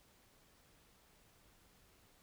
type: silence
effects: pink hiss -68 dBFS RMS until 2.22 s